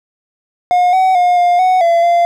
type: tone with pitch steps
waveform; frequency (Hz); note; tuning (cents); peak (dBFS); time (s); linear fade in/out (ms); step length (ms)
triangle; 717 / 753 / 714 / 706 / 741 / 679 / 690; F5 / F#5 / F5 / F5 / F#5 / F5 / F5; +45 / +30 / +38 / +19 / +2 / -49 / -21; -6; 0.71-2.25; 0; 220
effects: none